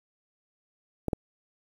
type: clicks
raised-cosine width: 2 ms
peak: -15 / -13 dBFS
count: 2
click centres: 1.083 / 1.132 s
effects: 8-bit